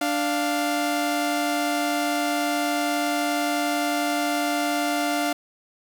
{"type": "tone pair together", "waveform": "sawtooth", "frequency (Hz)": [293.7, 698.5], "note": ["D4", "F5"], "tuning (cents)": [0, 0], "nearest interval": "octave + minor third", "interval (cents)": 1500, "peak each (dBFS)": -21, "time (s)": [0.01, 5.33], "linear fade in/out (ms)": 5, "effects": []}